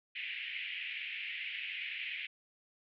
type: band-pass noise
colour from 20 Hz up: white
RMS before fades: -41 dBFS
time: 0.15-2.27 s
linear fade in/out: 10 ms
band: 2000 to 2900 Hz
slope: 48 dB/octave
effects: none